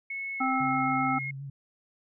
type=tone with pitch glide; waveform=sine; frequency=2196 to 2155 Hz; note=C#7 to C#7; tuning=-17 to -49 cents; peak=-32 dBFS; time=0.1-1.31 s; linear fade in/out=5 ms; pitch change=-32 cents; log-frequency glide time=0.34-0.49 s
type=harmonic tone; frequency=261.6 Hz; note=C4; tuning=in tune; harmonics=1 / 3 / 5; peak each=-29 / -29 / -29 dBFS; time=0.4-1.19 s; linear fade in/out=10 ms
type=tone with vibrato; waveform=sine; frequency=138 Hz; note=C#3; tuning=7 cents flat; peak=-36 dBFS; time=0.6-1.5 s; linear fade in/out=5 ms; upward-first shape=sine; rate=7.5 Hz; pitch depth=39 cents each way
effects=none